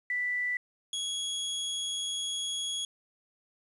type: tone pair in turn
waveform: sine / sawtooth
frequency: 1975.5 / 3333 Hz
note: B6 / G#7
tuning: 0 / +5 cents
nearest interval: major sixth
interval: 905 cents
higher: second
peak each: -28 dBFS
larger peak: neither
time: 0.1-0.57 / 0.93-2.85 s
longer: second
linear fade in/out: 2 ms
effects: resampled to 24000 Hz + 10-bit